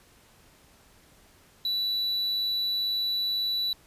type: tone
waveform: triangle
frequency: 3951 Hz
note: B7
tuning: in tune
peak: -24 dBFS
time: 1.65-3.73 s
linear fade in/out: 2 ms
effects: pink hiss -58 dBFS RMS until 3.86 s + resampled to 32000 Hz